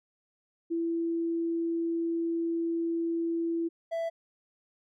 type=tone pair in turn; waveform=sine / triangle; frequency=333.8 / 663.4 Hz; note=E4 / E5; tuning=+22 / +11 cents; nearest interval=octave; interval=1189 cents; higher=second; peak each=-27 dBFS; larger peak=neither; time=0.7-3.69 / 3.91-4.1 s; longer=first; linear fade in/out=20 ms; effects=none